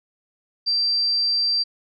sine tone, 4700 Hz, D8, 1 cent sharp, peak -18 dBFS, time 0.66-1.64 s, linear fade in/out 20 ms, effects none

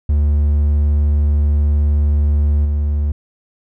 triangle tone with level steps, 73.42 Hz, D2, in tune, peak -9 / -12 dBFS, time 0.09-3.12 s, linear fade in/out 5 ms, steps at 2.65 s, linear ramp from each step 5 ms, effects none

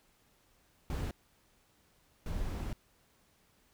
brown noise bursts at uneven times, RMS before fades -36 dBFS, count 2, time 0.9-1.11 / 2.26-2.73 s, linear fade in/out 2 ms, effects pink hiss -69 dBFS RMS until 3.73 s

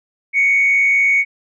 sine tone with frequency modulation, 2224 Hz, C#7, 5 cents sharp, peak -10 dBFS, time 0.33-1.25 s, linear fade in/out 50 ms, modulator 127 Hz, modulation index 0.38, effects tanh soft clip ceiling -6 dBFS

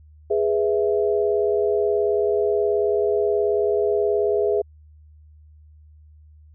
sine chord, E major, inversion first, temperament equal, 415.3 / 493.9 / 659.3 Hz, G#4 / B4 / E5, 0 / 0 / 0 cents, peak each -19 / -25 / -25 dBFS, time 0.3-4.62 s, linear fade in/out 10 ms, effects added 76 Hz sine -46 dBFS peak until 6.54 s

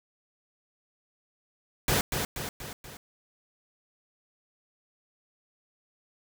pink noise with echo, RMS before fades -25 dBFS, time 1.88-2.01 s, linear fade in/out 2 ms, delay 240 ms, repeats 4, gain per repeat -5 dB, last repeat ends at 2.97 s, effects none

